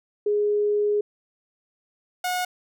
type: tone pair in turn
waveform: sine / sawtooth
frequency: 415.3 / 725.9 Hz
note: G#4 / F#5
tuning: 0 / -33 cents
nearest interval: minor seventh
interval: 967 cents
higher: second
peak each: -19 / -20 dBFS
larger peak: first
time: 0.26-1.01 / 2.24-2.45 s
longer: first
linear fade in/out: 5 ms
effects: none